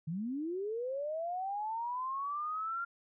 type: linear sweep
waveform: sine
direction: up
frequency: 148.8 to 1396.9 Hz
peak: -34 dBFS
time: 0.07-2.85 s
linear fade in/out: 10 ms
effects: none